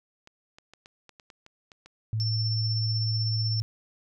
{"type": "clicks", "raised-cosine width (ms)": 0.2, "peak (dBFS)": -31, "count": 10, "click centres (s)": [0.274, 0.585, 0.736, 0.859, 1.093, 1.198, 1.302, 1.464, 1.718, 1.86]}
{"type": "tone", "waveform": "sine", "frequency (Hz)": 110, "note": "A2", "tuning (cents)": 0, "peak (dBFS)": -25, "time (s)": [2.13, 3.62], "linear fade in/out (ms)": 0}
{"type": "tone with tremolo", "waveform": "sine", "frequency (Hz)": 5390, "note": "E8", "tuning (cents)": 38, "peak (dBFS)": -28, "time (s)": [2.2, 3.6], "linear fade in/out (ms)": 0, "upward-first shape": "triangle", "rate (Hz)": 16, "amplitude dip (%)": 45}
{"effects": []}